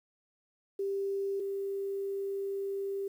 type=tone pair in turn; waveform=sine; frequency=394.3 / 394.3 Hz; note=G4 / G4; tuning=+10 / +10 cents; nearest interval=unison; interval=0 cents; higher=neither; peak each=-30 / -32 dBFS; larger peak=first; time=0.79-1.4 / 1.4-3.08 s; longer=second; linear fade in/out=5 ms; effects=10-bit